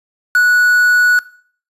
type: tone with quantisation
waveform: triangle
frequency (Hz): 1470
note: F#6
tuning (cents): -12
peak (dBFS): -6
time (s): 0.35-1.19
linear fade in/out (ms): 2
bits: 4
effects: noise-tail reverb RT60 0.5 s tail -19 dB re dry + resampled to 32000 Hz